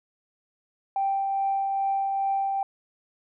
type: tone with tremolo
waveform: sine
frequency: 784 Hz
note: G5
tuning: in tune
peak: -21 dBFS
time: 0.96-2.63 s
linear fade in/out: 2 ms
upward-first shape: triangle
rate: 2.4 Hz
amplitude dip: 30%
effects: tanh soft clip ceiling -17 dBFS